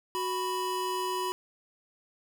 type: tone pair together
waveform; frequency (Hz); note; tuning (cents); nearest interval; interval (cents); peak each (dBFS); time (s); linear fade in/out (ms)
square; 370 / 987.8; F#4 / B5; 0 / 0; octave + perfect fourth; 1700; -34 / -32; 0.15-1.32; 0
effects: none